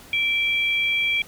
sine tone pair together, 2341 / 3287 Hz, D7 / G#7, -6 / -19 cents, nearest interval tritone, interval 587 cents, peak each -20 / -26 dBFS, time 0.13-1.22 s, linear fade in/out 2 ms, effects pink hiss -46 dBFS RMS until 1.27 s

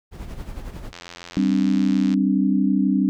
brown noise with tremolo, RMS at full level -31 dBFS, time 0.11-0.93 s, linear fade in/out 50 ms, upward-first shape sine, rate 11 Hz, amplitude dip 55%
click train, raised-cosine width 0.2 ms, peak -19 dBFS, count 106, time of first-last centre 0.93-2.14 s, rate 86.8 Hz
sine chord, G suspended fourth, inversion none, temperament equal with one note detuned, 194.87 / 261.6 / 293.7 Hz, G3 / C4 / D4, -10 / 0 / 0 cents, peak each -19 / -21 / -22 dBFS, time 1.37-3.09 s, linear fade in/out 0 ms
effects none

